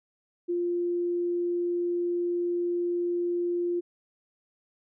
sine tone, 349.2 Hz, F4, in tune, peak -25 dBFS, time 0.48-3.81 s, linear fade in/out 20 ms, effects none

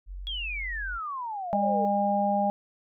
sine tone, 46.25 Hz, F#1, in tune, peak -35 dBFS, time 0.06-1 s, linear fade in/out 50 ms
sine exponential sweep, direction down, 3364 to 437.8 Hz, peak -31 dBFS, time 0.27-1.85 s, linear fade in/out 0 ms
harmonic tone, 202.3 Hz, G#3, 45 cents flat, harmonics 1 / 3 / 4, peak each -28 / -28 / -25 dBFS, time 1.53-2.5 s, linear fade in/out 0 ms
effects none

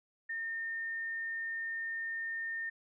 sine tone, 1820 Hz, A#6, 42 cents flat, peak -35 dBFS, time 0.29-2.7 s, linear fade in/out 10 ms, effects none

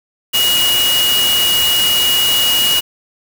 sine tone in noise, 2893 Hz, F#7, 40 cents flat, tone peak -12 dBFS, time 0.33-2.81 s, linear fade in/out 20 ms, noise white, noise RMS -18 dBFS, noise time 0.33-2.81 s, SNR +3 dB, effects none

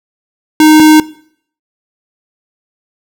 square tone pair in turn, 309.3 / 309.3 Hz, D#4 / D#4, -10 / -10 cents, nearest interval unison, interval 0 cents, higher neither, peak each -3 dBFS, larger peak neither, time 0.6-0.8 / 0.8-1 s, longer neither, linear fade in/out 2 ms, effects noise-tail reverb RT60 0.6 s tail -19 dB re dry

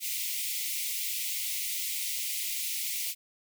white high-pass noise, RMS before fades -33 dBFS, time 0-3.15 s, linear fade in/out 50 ms, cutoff 2000 Hz, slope 96 dB/octave, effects none

